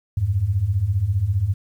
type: beating tone pair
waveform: sine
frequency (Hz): 87.31 / 102.31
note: F2 / G#2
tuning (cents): 0 / -25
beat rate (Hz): 15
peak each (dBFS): -23 / -19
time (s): 0.17-1.54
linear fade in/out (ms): 5
effects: 9-bit